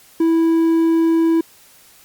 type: tone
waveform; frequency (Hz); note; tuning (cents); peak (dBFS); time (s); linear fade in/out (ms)
triangle; 328.5; E4; -6; -10; 0.2-1.41; 5
effects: white hiss -48 dBFS RMS until 2.04 s + Opus 48 kbps